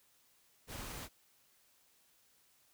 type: noise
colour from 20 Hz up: pink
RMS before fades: -45 dBFS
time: 0.67-1.09 s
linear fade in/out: 50 ms
effects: white hiss -70 dBFS RMS until 2.73 s